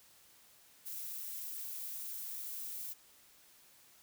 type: noise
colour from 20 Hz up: violet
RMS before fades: -43 dBFS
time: 0.85-2.94 s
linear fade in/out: 20 ms
effects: white hiss -63 dBFS RMS until 4.02 s

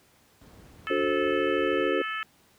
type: noise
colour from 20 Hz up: brown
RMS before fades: -46 dBFS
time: 0.41-1.9 s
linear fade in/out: 5 ms
type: harmonic tone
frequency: 435.1 Hz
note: A4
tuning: 19 cents flat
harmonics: 3 / 4 / 5 / 6 / 7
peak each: -33 / -34 / -40 / -38 / -40 dBFS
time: 0.87-2.23 s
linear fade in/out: 0 ms
type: chord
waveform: sine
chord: D dominant seventh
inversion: none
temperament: just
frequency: 293.7 / 367.1 / 440.5 / 528.6 Hz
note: D4 / F#4 / A4 / C5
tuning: 0 / -14 / +2 / +18 cents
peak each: -31 / -28 / -29 / -29 dBFS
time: 0.9-2.02 s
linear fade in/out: 5 ms
effects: pink hiss -61 dBFS RMS until 2.58 s + high-pass 80 Hz 12 dB/octave

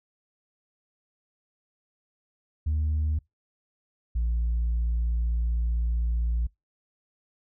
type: tone pair in turn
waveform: sine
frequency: 76.7 / 57.81 Hz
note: D#2 / A#1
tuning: -24 / -14 cents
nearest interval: perfect fourth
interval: 490 cents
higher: first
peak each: -21 dBFS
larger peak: neither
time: 2.66-3.19 / 4.15-6.47 s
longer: second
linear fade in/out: 10 ms
effects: noise-tail reverb RT60 0.2 s tail -26 dB re dry + tanh soft clip ceiling -21 dBFS

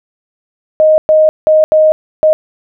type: tone bursts at uneven times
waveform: sine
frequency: 622.3 Hz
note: D#5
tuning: in tune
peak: -4 dBFS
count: 5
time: 0.8-0.98 / 1.09-1.29 / 1.47-1.64 / 1.72-1.92 / 2.23-2.33 s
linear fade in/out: 0 ms
effects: none

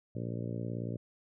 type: harmonic tone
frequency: 58.2 Hz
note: A#1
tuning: 2 cents flat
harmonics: 2 / 3 / 4 / 5 / 6 / 7 / 8 / 9 / 10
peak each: -37 / -41 / -43 / -45 / -47 / -48 / -49 / -50 / -51 dBFS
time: 0.15-0.97 s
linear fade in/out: 5 ms
effects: none

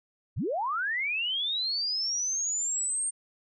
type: linear sweep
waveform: sine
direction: up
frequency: 54.5 to 8740 Hz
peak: -27 dBFS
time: 0.36-3.11 s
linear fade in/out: 20 ms
effects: none

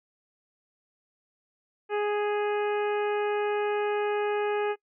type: harmonic tone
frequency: 415.3 Hz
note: G#4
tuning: in tune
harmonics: 1 / 2 / 3 / 4 / 5 / 6 / 7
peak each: -26 / -32 / -38 / -38 / -44 / -41 / -48 dBFS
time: 1.89-4.76 s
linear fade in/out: 50 ms
effects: noise-tail reverb RT60 0.1 s tail -25 dB re dry

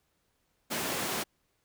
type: high-pass noise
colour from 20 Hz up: pink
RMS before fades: -33 dBFS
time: 0.7-1.24 s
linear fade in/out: 20 ms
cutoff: 200 Hz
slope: 12 dB/octave
effects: pink hiss -75 dBFS RMS until 1.64 s

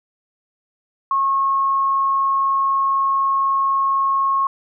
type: tone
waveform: sine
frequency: 1089 Hz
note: C#6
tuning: 31 cents flat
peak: -15 dBFS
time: 1.11-4.47 s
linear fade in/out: 2 ms
effects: none

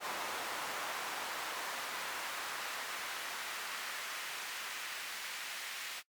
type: noise with high-pass filter sweep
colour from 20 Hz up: brown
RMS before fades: -41 dBFS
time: 0-6.03 s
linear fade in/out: 50 ms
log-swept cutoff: 900 to 2100 Hz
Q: 0.95
effects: noise-tail reverb RT60 0.1 s tail -21 dB re dry + MP3 96 kbps

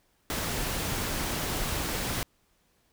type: noise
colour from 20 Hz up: pink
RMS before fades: -31 dBFS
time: 0.3-2.23 s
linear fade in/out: 0 ms
effects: pink hiss -69 dBFS RMS until 2.92 s

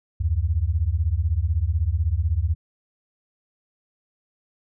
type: beating tone pair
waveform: sine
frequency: 73.42 / 89.42 Hz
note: D2 / F2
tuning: 0 / +41 cents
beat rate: 16 Hz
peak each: -22 dBFS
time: 0.2-2.55 s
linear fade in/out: 10 ms
effects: none

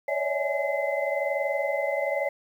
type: tone cluster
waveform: sine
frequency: 554 / 575 / 647 / 835 / 2050 Hz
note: C#5 / D5 / E5 / G#5 / C7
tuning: -1 / -37 / -32 / +9 / -36 cents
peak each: -30 / -29 / -31 / -34 / -32 dBFS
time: 0.08-2.29 s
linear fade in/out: 5 ms
effects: 9-bit

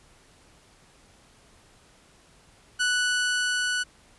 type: tone with level ramp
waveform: sawtooth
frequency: 1481 Hz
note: F#6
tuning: 1 cent sharp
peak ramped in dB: -18 to -21 dBFS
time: 2.79-3.84 s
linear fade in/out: 20 ms
effects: pink hiss -57 dBFS RMS until 4.18 s + resampled to 24000 Hz

